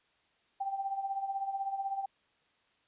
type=tone with tremolo; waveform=sine; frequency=784 Hz; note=G5; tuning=in tune; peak=-29 dBFS; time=0.6-2.06 s; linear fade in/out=10 ms; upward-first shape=triangle; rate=16 Hz; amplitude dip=75%; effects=white hiss -71 dBFS RMS until 2.87 s + resampled to 8000 Hz